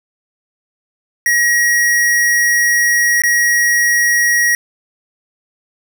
square tone with dropouts, 1900 Hz, A#6, 33 cents sharp, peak -11 dBFS, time 1.26-4.55 s, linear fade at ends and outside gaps 1 ms, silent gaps 3.22-3.236 s, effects none

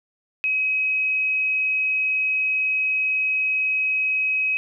sine tone, 2542 Hz, D#7, 36 cents sharp, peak -19 dBFS, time 0.44-4.57 s, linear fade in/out 0 ms, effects none

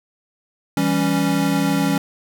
square chord, C# diminished, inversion first, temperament equal with one note detuned, 164.81 / 196.56 / 277.2 Hz, E3 / G3 / C#4, 0 / +5 / 0 cents, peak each -23 / -23 / -20 dBFS, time 0.77-1.98 s, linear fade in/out 2 ms, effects none

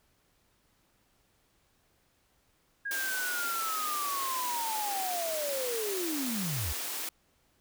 sine linear sweep, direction down, 1645 to 62.8 Hz, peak -32 dBFS, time 2.85-6.73 s, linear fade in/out 10 ms
white high-pass noise, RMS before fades -36 dBFS, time 2.91-7.09 s, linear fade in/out 2 ms, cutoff 240 Hz, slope 96 dB/octave
effects pink hiss -70 dBFS RMS until 7.6 s

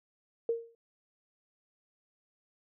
sine tone with exponential decay, 462.3 Hz, A#4, 14 cents flat, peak -24 dBFS, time 0.49-0.75 s, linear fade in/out 2 ms, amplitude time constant 55 ms, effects none

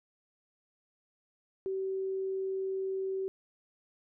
sine tone, 383 Hz, G4, 40 cents flat, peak -31 dBFS, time 1.66-3.28 s, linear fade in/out 0 ms, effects none

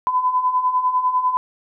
sine beating tone pair, 1000 / 1010 Hz, B5 / B5, +21 / +39 cents, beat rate 10 Hz, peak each -23 / -17 dBFS, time 0.07-1.37 s, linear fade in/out 0 ms, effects none

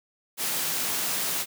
white high-pass noise, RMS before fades -28 dBFS, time 0.37-1.46 s, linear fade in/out 50 ms, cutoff 120 Hz, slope 48 dB/octave, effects none

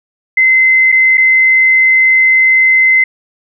sine tone with dropouts, 2059 Hz, C7, 28 cents flat, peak -5 dBFS, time 0.37-3.04 s, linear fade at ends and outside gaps 5 ms, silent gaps 0.919-0.923 / 1.173-1.178 s, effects none

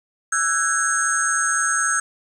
sine tone cluster, 1329 / 1500 / 1644 / 6470 / 8150 Hz, E6 / F#6 / G#6 / G#8 / C9, +14 / +23 / -18 / -46 / -47 cents, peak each -24 dBFS, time 0.32-2 s, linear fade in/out 5 ms, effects tanh soft clip ceiling -6 dBFS + 8-bit

